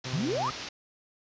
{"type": "low-pass noise", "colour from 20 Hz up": "white", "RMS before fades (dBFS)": -40, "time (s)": [0.04, 0.69], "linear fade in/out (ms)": 5, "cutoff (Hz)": 6000, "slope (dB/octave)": 48}
{"type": "tone", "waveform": "sawtooth", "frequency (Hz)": 128.1, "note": "C3", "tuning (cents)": -36, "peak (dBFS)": -32, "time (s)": [0.05, 0.51], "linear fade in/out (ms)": 5}
{"type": "exponential sweep", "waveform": "sine", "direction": "up", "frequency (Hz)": [128.3, 1306], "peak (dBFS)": -27, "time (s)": [0.13, 0.5], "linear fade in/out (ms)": 5}
{"effects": ["resampled to 16000 Hz"]}